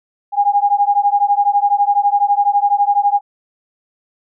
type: beating tone pair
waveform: sine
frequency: 808 / 820 Hz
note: G#5 / G#5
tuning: -48 / -22 cents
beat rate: 12 Hz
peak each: -14 dBFS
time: 0.32-3.21 s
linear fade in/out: 50 ms
effects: none